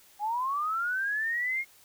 sine linear sweep, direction up, 805 to 2165 Hz, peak -27 dBFS, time 0.19-1.65 s, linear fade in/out 50 ms, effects white hiss -58 dBFS RMS until 1.84 s

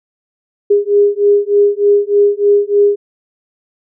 sine beating tone pair, 406.5 / 409.8 Hz, G#4 / G#4, -37 / -23 cents, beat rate 3.3 Hz, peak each -11 dBFS, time 0.7-2.96 s, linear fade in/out 10 ms, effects none

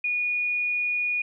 sine tone, 2452 Hz, D#7, 26 cents flat, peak -23 dBFS, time 0.04-1.22 s, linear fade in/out 5 ms, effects none

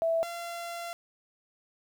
sine / sawtooth tone pair in turn, 659 / 685.5 Hz, E5 / F5, -1 / -32 cents, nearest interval minor second, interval 69 cents, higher second, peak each -24 / -32 dBFS, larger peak first, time 0.02-0.23 / 0.23-0.93 s, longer second, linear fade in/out 0 ms, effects 10-bit

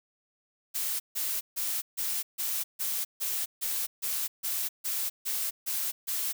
blue noise bursts, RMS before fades -31 dBFS, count 14, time 0.74-6.33 s, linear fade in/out 20 ms, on 260 ms, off 150 ms, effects none

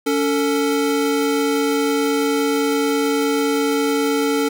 square tone pair together, 282.1 / 447 Hz, C#4 / A4, +30 / +27 cents, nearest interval minor sixth, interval 797 cents, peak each -20 dBFS, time 0.06-4.49 s, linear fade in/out 10 ms, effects none

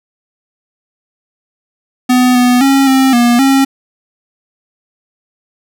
square tone with pitch steps, 250.7 / 247.1 / 272.8 / 265.1 / 239.3 / 270.8 Hz, B3 / B3 / C#4 / C4 / A#3 / C#4, +26 / +1 / -28 / +23 / +46 / -40 cents, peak -7 dBFS, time 2.09-3.65 s, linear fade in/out 10 ms, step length 260 ms, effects none

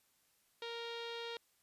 sawtooth tone with low-pass filter, 466.2 Hz, A#4, in tune, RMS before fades -44 dBFS, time 0.62-1.37 s, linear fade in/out 2 ms, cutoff 3700 Hz, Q 3.9, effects white hiss -74 dBFS RMS until 1.62 s + resampled to 32000 Hz

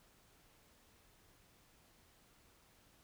silence, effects pink hiss -68 dBFS RMS until 3.03 s

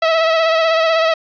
sawtooth tone with vibrato, 650 Hz, E5, 24 cents flat, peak -8 dBFS, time 0.02-1.14 s, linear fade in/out 5 ms, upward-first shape sine, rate 16 Hz, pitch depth 33 cents each way, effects resampled to 11025 Hz + 8-bit

